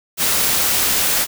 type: noise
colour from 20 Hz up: white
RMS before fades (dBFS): -17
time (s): 0.17-1.27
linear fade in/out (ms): 50
effects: none